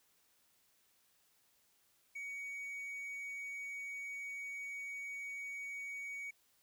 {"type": "tone", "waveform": "triangle", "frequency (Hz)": 2247, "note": "C#7", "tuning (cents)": 23, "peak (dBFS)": -40, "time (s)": [2.15, 6.31], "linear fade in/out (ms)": 10, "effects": ["white hiss -73 dBFS RMS until 6.62 s"]}